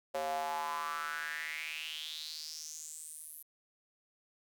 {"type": "tone with high-pass filter sweep", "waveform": "square", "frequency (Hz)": 77.78, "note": "D#2", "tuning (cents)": 0, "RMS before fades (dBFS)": -40, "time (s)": [0.14, 3.43], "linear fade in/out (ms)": 10, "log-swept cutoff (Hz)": [580, 12000], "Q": 5.7, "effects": ["11-bit"]}